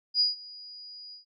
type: tone with ADSR envelope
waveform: sine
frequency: 4898 Hz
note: D#8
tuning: 28 cents flat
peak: -19 dBFS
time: 0.14-1.25 s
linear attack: 62 ms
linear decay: 150 ms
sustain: -23 dB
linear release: 120 ms
effects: none